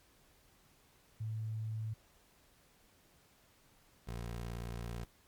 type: tone pair in turn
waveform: sine / 20% pulse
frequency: 110 / 58.27 Hz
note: A2 / A#1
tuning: 0 / 0 cents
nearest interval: major seventh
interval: 1100 cents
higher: first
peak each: -36 / -35 dBFS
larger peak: second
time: 1.2-1.94 / 4.07-5.05 s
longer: second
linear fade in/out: 10 ms
effects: pink hiss -67 dBFS RMS until 5.27 s + MP3 96 kbps